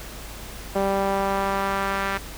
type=tone with band-pass filter sweep; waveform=sawtooth; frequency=196 Hz; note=G3; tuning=in tune; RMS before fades=-24 dBFS; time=0.75-2.18 s; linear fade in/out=10 ms; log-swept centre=620 to 1600 Hz; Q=1.4; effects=added 50 Hz sine -39 dBFS peak until 2.37 s + pink hiss -39 dBFS RMS until 2.37 s